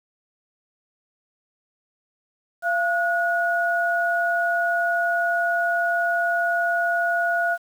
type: tone pair together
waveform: sine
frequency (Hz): 686.7 / 1455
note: F5 / F#6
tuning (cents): -29 / -29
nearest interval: octave + minor second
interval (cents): 1300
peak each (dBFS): -22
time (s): 2.62-7.58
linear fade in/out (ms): 50
effects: 8-bit